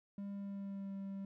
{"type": "tone with pitch glide", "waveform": "triangle", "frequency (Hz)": [200, 195.77], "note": ["G3", "G3"], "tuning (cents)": [35, -2], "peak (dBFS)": -39, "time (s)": [0.18, 1.25], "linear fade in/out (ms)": 2, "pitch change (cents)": -37, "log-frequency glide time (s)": [0.32, 0.94], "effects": []}